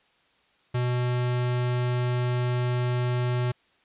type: tone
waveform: square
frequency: 123.47 Hz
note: B2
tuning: in tune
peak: -24 dBFS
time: 0.74-3.52 s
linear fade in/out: 10 ms
effects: white hiss -64 dBFS RMS until 3.84 s + resampled to 8000 Hz